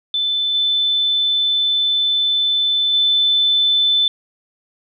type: tone with level steps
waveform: sine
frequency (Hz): 3520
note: A7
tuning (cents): 0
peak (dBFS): -16 / -14 / -12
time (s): 0.14-4.08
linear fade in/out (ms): 2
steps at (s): 0.54 / 2.93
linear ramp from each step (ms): 10
effects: none